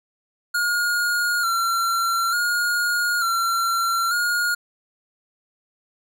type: tone with vibrato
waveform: square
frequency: 1396.9 Hz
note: F6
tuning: in tune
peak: -20 dBFS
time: 0.54-4.55 s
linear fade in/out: 10 ms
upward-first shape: square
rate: 0.56 Hz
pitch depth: 41 cents each way
effects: none